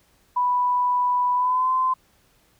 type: tone with pitch glide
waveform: sine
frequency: 987.8 to 1030.9 Hz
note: B5 to C6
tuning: 0 to -26 cents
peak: -18 dBFS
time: 0.36-1.94 s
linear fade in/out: 10 ms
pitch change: +74 cents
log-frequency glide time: 1.35-1.71 s
effects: pink hiss -61 dBFS RMS until 2.59 s